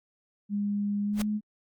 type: tone with pitch glide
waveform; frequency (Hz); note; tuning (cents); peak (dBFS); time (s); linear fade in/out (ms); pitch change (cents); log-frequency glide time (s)
sine; 204.1 to 211.1; G#3 to G#3; -30 to +29; -26; 0.49-1.41; 50; +59; 1.04-1.23
type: noise with exponential growth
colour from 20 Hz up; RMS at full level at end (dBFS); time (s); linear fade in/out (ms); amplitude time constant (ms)
pink; -28; 1.13-1.22; 5; 19
effects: Opus 48 kbps